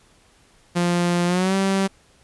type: tone with pitch glide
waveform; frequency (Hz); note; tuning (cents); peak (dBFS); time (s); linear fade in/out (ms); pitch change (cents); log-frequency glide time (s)
sawtooth; 174.61 to 193.74; F3 to G3; 0 to -20; -14; 0.75-1.88; 20; +180; 1.26-1.55
effects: pink hiss -56 dBFS RMS until 2.23 s + resampled to 24000 Hz